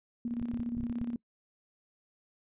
sine tone with tremolo, 237 Hz, A#3, 29 cents sharp, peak -30 dBFS, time 0.25-1.16 s, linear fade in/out 2 ms, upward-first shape square, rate 17 Hz, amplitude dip 55%
clicks, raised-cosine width 5 ms, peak -28 dBFS, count 8, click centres 0.416 / 0.537 / 0.596 / 0.77 / 0.802 / 0.833 / 0.898 / 1.014 s
effects noise-tail reverb RT60 0.1 s tail -23 dB re dry + resampled to 8000 Hz

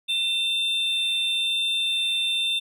triangle tone pair together, 2684 / 3583 Hz, E7 / A7, +31 / +31 cents, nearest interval perfect fourth, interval 500 cents, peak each -28 / -21 dBFS, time 0.08-2.6 s, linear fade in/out 20 ms, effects none

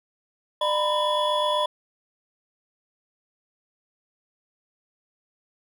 triangle tone cluster, 601 / 955 / 1003 / 3386 Hz, D5 / A#5 / B5 / G#7, +40 / +42 / +26 / +33 cents, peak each -23 / -29 / -23 / -27 dBFS, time 0.61-1.66 s, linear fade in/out 5 ms, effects none

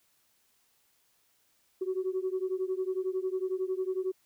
sine beating tone pair, 370 / 381 Hz, F#4 / G4, 0 / -49 cents, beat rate 11 Hz, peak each -31 / -32 dBFS, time 1.81-4.12 s, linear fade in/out 10 ms, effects tanh soft clip ceiling -23 dBFS + white hiss -70 dBFS RMS until 4.25 s

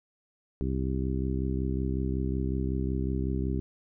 harmonic tone, 65.41 Hz, C2, in tune, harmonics 1 / 2 / 3 / 4 / 5 / 6, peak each -30 / -33 / -35 / -36 / -37 / -38 dBFS, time 0.61-3.6 s, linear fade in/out 0 ms, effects none

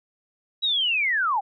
sine linear sweep, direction down, 3919 to 740 Hz, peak -20 dBFS, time 0.62-1.41 s, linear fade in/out 20 ms, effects none

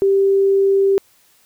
sine tone, 392 Hz, G4, in tune, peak -11 dBFS, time 0.02-0.98 s, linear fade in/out 0 ms, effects white hiss -55 dBFS RMS until 1.45 s

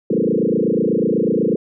sine tone with frequency modulation, 334.1 Hz, E4, 23 cents sharp, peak -14 dBFS, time 0.1-1.56 s, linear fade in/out 5 ms, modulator 28.1 Hz, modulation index 5.6, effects none

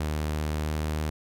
sawtooth tone with pitch glide, 76.3 to 76.88 Hz, D#2 to D#2, -33 to -20 cents, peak -23 dBFS, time 0-1.1 s, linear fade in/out 5 ms, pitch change +13 cents, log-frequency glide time 0.62-0.68 s, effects none

